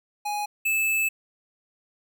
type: tone pair in turn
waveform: square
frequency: 830.6 / 2620 Hz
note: G#5 / E7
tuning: 0 / -11 cents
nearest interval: octave + minor sixth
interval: 1989 cents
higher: second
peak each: -27 / -22 dBFS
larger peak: second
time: 0.25-0.46 / 0.65-1.09 s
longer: second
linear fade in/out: 10 ms
effects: none